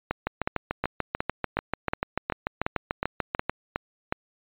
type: two click trains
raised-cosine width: 0.5 ms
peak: -10 / -10 dBFS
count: 23 / 12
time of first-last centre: 0.27-3.496 / 0.11-4.125 s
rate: 6.82 / 2.74 Hz
effects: resampled to 8000 Hz